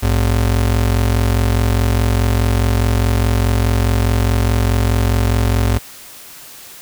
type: ring-modulated tone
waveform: square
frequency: 81.2 Hz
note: E2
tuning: 26 cents flat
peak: -10 dBFS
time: 0.02-5.79 s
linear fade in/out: 20 ms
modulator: 22.4 Hz
effects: white hiss -37 dBFS RMS until 6.81 s